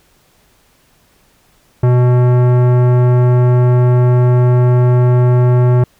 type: tone with tanh clipping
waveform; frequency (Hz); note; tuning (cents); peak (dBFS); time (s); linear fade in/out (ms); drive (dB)
sine; 123.8; B2; +5; -9; 1.83-5.84; 5; 17
effects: pink hiss -53 dBFS RMS until 5.99 s